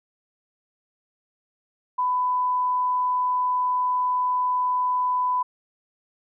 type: tone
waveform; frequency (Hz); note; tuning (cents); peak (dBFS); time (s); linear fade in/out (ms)
sine; 999; B5; +20; -20; 1.98-5.43; 10
effects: none